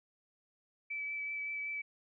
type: tone with vibrato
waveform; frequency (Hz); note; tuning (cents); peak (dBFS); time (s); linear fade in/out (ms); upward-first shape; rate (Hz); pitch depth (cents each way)
sine; 2305; D7; -33; -36; 0.9-1.82; 10; triangle; 5.3; 15
effects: none